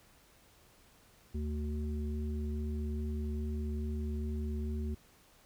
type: harmonic tone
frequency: 74.8 Hz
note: D2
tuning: 32 cents sharp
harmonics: 1 / 3 / 5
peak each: -34 / -40 / -46 dBFS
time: 1.34-4.95 s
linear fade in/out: 10 ms
effects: pink hiss -63 dBFS RMS until 5.45 s